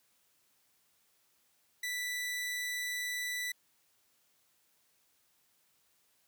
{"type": "tone", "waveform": "sawtooth", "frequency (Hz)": 1975.5, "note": "B6", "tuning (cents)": 0, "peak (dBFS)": -31, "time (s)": [1.83, 3.52], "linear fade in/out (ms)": 5, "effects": ["white hiss -72 dBFS RMS until 6.27 s", "high-pass 60 Hz 12 dB/octave"]}